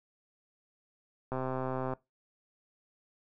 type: click train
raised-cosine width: 1 ms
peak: -21 dBFS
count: 81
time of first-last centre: 1.32-1.935 s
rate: 130 Hz
effects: noise-tail reverb RT60 0.2 s tail -21 dB re dry